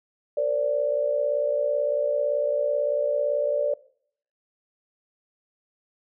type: tone cluster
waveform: sine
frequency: 459.9 / 525 / 583 Hz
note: A#4 / C5 / D5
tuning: -23 / +6 / -13 cents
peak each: -30 / -30 / -22 dBFS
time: 0.37-3.74 s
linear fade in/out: 5 ms
effects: noise-tail reverb RT60 0.6 s tail -21 dB re dry